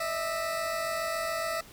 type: tone pair together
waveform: 20% pulse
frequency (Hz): 609 / 656.1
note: D#5 / E5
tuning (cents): -37 / -8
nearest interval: minor second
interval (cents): 129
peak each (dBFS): -32 / -25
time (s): 0-1.61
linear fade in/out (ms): 5
effects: pink hiss -51 dBFS RMS until 1.72 s + MP3 96 kbps